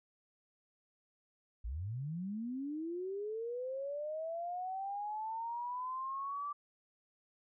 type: linear sweep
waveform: sine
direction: up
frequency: 49.63 to 1170 Hz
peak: -37 dBFS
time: 1.64-6.53 s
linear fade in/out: 10 ms
effects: none